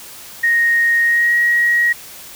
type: tone with pitch glide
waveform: sine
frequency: 1864.7 to 1897.3 Hz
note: A#6 to A#6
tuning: 0 to +30 cents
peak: -11 dBFS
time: 0.43-1.93 s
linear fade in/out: 10 ms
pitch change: +30 cents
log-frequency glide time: 1.03-1.35 s
effects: white hiss -36 dBFS RMS until 2.35 s